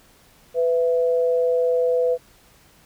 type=tone pair together; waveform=sine; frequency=498.8 / 665 Hz; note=B4 / E5; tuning=+17 / +15 cents; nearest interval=perfect fourth; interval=498 cents; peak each=-17 / -27 dBFS; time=0.54-2.18 s; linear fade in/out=50 ms; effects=pink hiss -54 dBFS RMS until 2.85 s